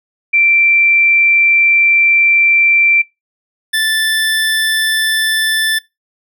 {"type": "tone pair in turn", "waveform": ["sine", "25% pulse"], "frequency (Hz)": [2349, 1759.8], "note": ["D7", "A6"], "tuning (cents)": [0, 0], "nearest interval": "perfect fourth", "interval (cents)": 500, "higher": "first", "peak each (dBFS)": -8, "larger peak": "neither", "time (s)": [[0.33, 3.02], [3.73, 5.79]], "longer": "first", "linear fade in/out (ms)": 10, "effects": ["noise-tail reverb RT60 0.2 s tail -21 dB re dry"]}